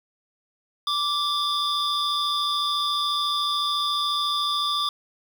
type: tone cluster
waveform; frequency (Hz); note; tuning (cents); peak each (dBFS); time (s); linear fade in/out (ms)
triangle; 1167 / 3447 / 3607 / 4919; D6 / A7 / A7 / D#8; -11 / -36 / +42 / -21; -24 / -26 / -27 / -31; 0.87-4.89; 2
effects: 8-bit